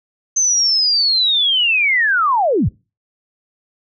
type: linear sweep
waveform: sine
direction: down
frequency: 6272 to 55 Hz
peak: -12 dBFS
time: 0.36-2.69 s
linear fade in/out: 10 ms
effects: noise-tail reverb RT60 0.3 s tail -24 dB re dry